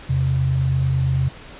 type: tone pair together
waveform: sine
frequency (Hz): 83.3 / 132.23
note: E2 / C3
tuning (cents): +19 / +19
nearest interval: minor sixth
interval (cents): 800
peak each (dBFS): -23 / -17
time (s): 0.09-1.29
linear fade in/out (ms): 10
effects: pink hiss -40 dBFS RMS until 1.59 s + resampled to 8000 Hz